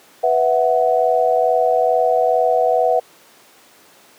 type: chord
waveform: sine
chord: B suspended fourth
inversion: none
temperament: just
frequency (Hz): 493.9 / 658.5 / 740.8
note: B4 / E5 / F#5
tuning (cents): 0 / -2 / +2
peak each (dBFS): -17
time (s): 0.23-3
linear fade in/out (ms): 10
effects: pink hiss -48 dBFS RMS until 4.18 s + high-pass 300 Hz 12 dB/octave